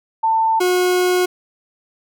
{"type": "tone pair in turn", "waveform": ["sine", "40% pulse"], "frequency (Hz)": [893, 362.5], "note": ["A5", "F#4"], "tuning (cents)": [25, -35], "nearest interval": "octave + major third", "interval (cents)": 1560, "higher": "first", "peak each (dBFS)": -13, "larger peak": "neither", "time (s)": [[0.23, 0.6], [0.6, 1.26]], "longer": "second", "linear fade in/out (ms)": 10, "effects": []}